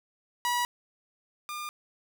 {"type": "tone pair in turn", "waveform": "sawtooth", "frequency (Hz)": [970, 1205], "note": ["B5", "D6"], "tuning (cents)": [-31, 44], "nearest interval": "major third", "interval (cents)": 375, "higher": "second", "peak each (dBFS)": [-22, -31], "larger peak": "first", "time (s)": [[0.45, 0.65], [1.49, 1.69]], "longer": "neither", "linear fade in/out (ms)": 0, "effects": []}